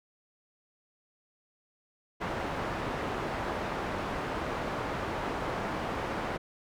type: low-pass noise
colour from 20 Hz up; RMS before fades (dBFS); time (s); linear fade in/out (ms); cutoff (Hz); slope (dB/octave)
white; -34; 2.2-6.38; 20; 1100; 12
effects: none